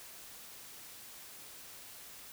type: silence
effects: white hiss -51 dBFS RMS until 2.32 s